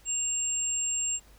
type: tone pair together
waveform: sine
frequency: 2794 / 7459 Hz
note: F7 / A#8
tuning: 0 / 0 cents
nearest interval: octave + perfect fourth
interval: 1700 cents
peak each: -37 / -27 dBFS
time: 0.05-1.2 s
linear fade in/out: 50 ms
effects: added 50 Hz sine -56 dBFS peak until 1.38 s + pink hiss -59 dBFS RMS until 1.38 s